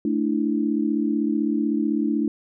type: chord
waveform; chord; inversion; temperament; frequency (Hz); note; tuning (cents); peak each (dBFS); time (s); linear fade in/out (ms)
sine; A suspended fourth; none; equal; 220 / 293.7 / 329.6; A3 / D4 / E4; 0 / 0 / 0; -24 / -23 / -26; 0.05-2.28; 2
effects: none